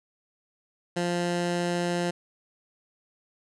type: tone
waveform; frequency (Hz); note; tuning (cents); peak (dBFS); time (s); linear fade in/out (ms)
15% pulse; 174.61; F3; 0; -19; 0.96-2.11; 10
effects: resampled to 22050 Hz + 10-bit